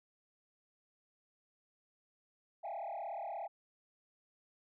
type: tone with frequency modulation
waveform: sine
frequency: 740 Hz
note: F#5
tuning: in tune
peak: -37 dBFS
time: 2.63-3.48 s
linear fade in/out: 20 ms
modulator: 36.9 Hz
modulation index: 2.7
effects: tanh soft clip ceiling -37 dBFS